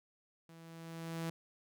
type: tone with level ramp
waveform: sawtooth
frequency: 164.81 Hz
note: E3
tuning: in tune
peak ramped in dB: -51 to -32 dBFS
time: 0.49-1.3 s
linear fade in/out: 2 ms
effects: none